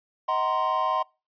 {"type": "chord", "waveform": "triangle", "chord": "C half-diminished seventh", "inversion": "first", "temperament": "just", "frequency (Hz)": [627.9, 753.5, 941.9, 1046.5], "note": ["Eb5", "Gb5", "Bb5", "C6"], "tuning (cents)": [16, 31, 18, 0], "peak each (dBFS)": [-29, -28, -28, -23], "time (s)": [0.28, 1.03], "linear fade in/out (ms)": 10, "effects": ["noise-tail reverb RT60 0.3 s tail -26 dB re dry", "resampled to 11025 Hz"]}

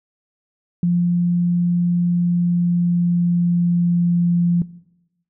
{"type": "tone with pitch glide", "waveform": "sine", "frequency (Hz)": [174.61, 173.2], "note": ["F3", "F3"], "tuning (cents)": [0, -14], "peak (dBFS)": -14, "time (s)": [0.83, 4.62], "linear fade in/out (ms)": 2, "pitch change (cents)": -14, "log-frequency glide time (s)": [2.1, 4.38], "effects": ["noise-tail reverb RT60 0.9 s tail -19 dB re dry"]}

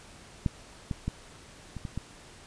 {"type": "clicks", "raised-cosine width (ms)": 5, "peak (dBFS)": [-13, -18, -17, -25, -23, -20], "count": 6, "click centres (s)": [0.462, 0.912, 1.08, 1.767, 1.852, 1.976], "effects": ["pink hiss -51 dBFS RMS until 2.46 s", "resampled to 22050 Hz"]}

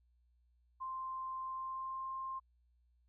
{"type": "tone with pitch glide", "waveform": "sine", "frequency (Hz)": [1046.5, 1057.4], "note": ["C6", "C6"], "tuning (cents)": [0, 18], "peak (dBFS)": -39, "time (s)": [0.8, 2.4], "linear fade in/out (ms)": 20, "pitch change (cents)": 18, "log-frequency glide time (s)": [1.41, 2.11], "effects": ["added 60 Hz sine -69 dBFS peak until 3.08 s"]}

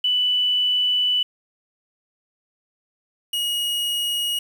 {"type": "tone pair in turn", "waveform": ["sine", "45% pulse"], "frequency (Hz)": [2978, 2888], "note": ["F#7", "F#7"], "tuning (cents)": [11, -43], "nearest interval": "minor second", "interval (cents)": 54, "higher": "first", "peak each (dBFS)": [-17, -21], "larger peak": "first", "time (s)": [[0.04, 1.23], [3.33, 4.39]], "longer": "first", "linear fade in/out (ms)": 5, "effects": ["8-bit"]}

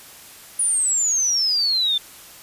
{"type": "exponential sweep", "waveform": "sine", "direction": "down", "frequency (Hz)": [9800, 3520], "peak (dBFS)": -17, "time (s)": [0.59, 1.98], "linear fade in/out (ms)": 5, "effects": ["white hiss -43 dBFS RMS until 2.42 s", "resampled to 32000 Hz"]}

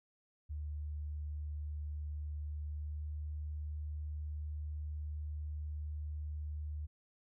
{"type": "tone with pitch glide", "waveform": "sine", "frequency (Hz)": [74.7, 75.35], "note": ["D2", "D2"], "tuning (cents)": [30, 45], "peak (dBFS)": -38, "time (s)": [0.49, 6.87], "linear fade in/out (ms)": 20, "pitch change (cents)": 15, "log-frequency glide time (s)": [2.6, 3.04], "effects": []}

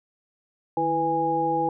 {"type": "harmonic tone with a mistuned harmonic", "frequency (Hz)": 164.81, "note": "E3", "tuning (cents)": 0, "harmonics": [1, 2, 3, 5], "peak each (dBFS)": [-35, -28, -28, -23], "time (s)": [0.77, 1.69], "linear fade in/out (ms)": 2, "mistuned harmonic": 1, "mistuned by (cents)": -110, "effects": []}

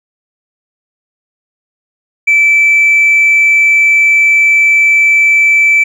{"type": "tone with tanh clipping", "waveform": "triangle", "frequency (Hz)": 2320, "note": "D7", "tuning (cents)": -22, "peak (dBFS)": -5, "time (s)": [2.27, 5.84], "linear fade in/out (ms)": 10, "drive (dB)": 5, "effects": []}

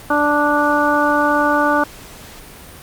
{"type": "harmonic tone", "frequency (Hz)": 293.7, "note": "D4", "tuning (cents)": 0, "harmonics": [1, 2, 3, 4, 5], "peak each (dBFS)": [-19, -19, -19, -19, -19], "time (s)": [0.1, 1.84], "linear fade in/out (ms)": 5, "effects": ["pink hiss -38 dBFS RMS until 2.82 s", "Opus 48 kbps"]}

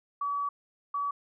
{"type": "tone bursts at uneven times", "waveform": "sine", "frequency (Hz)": 1141, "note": "C#6", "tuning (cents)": 50, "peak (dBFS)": -28, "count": 2, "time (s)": [[0.21, 0.49], [0.94, 1.11]], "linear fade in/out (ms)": 5, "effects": []}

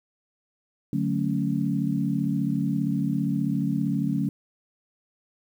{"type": "chord", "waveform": "sine", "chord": "D major seventh", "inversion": "none", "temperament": "equal", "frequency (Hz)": [146.83, 185, 220, 277.2], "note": ["D3", "F#3", "A3", "C#4"], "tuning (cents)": [0, 0, 0, 0], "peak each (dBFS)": -28, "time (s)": [0.93, 4.29], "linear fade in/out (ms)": 2, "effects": ["9-bit"]}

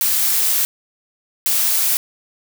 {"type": "noise bursts at uneven times", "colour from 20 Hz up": "blue", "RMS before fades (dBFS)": -17, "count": 2, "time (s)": [[0.01, 0.65], [1.46, 1.97]], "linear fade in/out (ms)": 0, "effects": []}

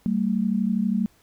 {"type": "tone pair together", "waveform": "sine", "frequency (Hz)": [193.4, 225.8], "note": ["G3", "A3"], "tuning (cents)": [-23, 45], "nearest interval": "minor third", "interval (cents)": 268, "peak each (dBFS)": -23, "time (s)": [0.06, 1.06], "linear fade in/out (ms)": 0, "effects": ["pink hiss -60 dBFS RMS until 1.22 s"]}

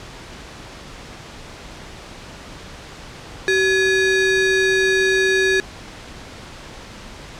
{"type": "ring-modulated tone", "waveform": "square", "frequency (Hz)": 1038, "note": "C6", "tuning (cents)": -14, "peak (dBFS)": -12, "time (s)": [3.48, 5.6], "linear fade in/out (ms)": 0, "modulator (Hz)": 657, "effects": ["pink hiss -37 dBFS RMS until 7.39 s", "low-pass 6000 Hz 12 dB/octave"]}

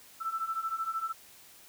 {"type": "beating tone pair", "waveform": "sine", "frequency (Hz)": [1318.5, 1331.5], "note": ["E6", "E6"], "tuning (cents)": [0, 17], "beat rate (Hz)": 13, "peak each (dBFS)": [-36, -33], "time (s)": [0.2, 1.13], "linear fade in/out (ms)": 20, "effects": ["white hiss -55 dBFS RMS until 1.68 s"]}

